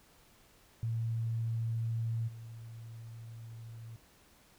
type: tone with level steps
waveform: sine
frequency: 114.2 Hz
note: A#2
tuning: 35 cents flat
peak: -31 / -44 dBFS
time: 0.83-3.96 s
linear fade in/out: 0 ms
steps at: 2.27 s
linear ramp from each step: 20 ms
effects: pink hiss -63 dBFS RMS until 4.58 s